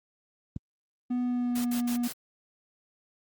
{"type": "click", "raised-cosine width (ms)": 5, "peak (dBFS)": -20, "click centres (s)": 0.563}
{"type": "tone with pitch glide", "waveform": "triangle", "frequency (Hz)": [246.9, 241.4], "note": ["B3", "B3"], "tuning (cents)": [0, -39], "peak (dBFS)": -24, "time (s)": [1.1, 2.08], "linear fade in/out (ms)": 10, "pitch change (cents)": -39, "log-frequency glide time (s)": [1.23, 1.72]}
{"type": "noise bursts", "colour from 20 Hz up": "white", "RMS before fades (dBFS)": -38, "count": 4, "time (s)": [1.55, 2.129], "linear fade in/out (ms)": 10, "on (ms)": 99, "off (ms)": 61}
{"effects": ["high-pass 80 Hz 12 dB/octave", "Opus 24 kbps"]}